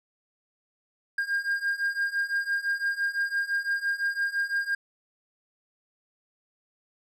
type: beating tone pair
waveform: triangle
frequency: 1608 / 1613.9 Hz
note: G6 / G6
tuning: +44 / +50 cents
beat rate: 5.9 Hz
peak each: -28 / -26 dBFS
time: 1.18-4.75 s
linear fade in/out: 5 ms
effects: none